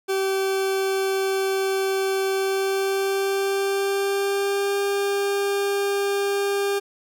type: tone with pitch glide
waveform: 40% pulse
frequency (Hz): 386.1 to 399.9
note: G4 to G4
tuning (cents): -26 to +35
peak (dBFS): -20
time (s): 0.08-6.8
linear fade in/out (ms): 20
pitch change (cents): +61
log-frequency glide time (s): 2.33-4.8
effects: none